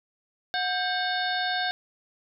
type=harmonic tone with a mistuned harmonic; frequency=730 Hz; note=F#5; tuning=24 cents flat; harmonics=1 / 2 / 3 / 4 / 5 / 6 / 7; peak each=-29 / -29 / -42 / -42 / -32 / -35 / -44 dBFS; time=0.54-1.71 s; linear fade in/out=0 ms; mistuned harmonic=2; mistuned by=+140 cents; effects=none